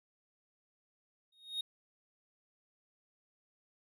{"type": "tone with exponential growth", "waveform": "triangle", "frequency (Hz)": 3729, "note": "A#7", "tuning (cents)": 0, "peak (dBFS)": -30, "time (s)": [1.32, 1.61], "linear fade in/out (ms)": 5, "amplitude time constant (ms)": 62, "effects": []}